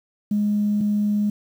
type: tone pair in turn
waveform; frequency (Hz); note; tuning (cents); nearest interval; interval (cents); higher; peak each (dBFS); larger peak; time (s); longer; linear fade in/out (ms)
sine; 207.7 / 207.7; G#3 / G#3; 0 / 0; unison; 0; neither; -17; neither; 0.31-0.81 / 0.81-1.3; first; 5
effects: tanh soft clip ceiling -13 dBFS + 8-bit